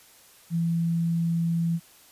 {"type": "tone", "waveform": "sine", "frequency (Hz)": 167.5, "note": "E3", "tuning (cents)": 28, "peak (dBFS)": -22, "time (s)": [0.5, 1.8], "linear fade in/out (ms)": 50, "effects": ["white hiss -54 dBFS RMS until 2.11 s", "resampled to 32000 Hz"]}